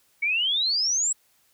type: exponential sweep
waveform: sine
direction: up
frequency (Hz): 2217 to 7902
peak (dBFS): -21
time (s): 0.22-1.13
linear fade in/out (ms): 10
effects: white hiss -64 dBFS RMS until 1.53 s